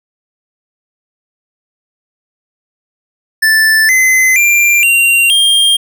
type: tone with pitch steps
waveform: square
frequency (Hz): 1760 / 2045 / 2377 / 2762 / 3209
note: A6 / C7 / D7 / F7 / G7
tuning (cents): 0 / -40 / +20 / -20 / +40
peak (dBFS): -7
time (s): 3.42-5.77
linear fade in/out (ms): 10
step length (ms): 470
effects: none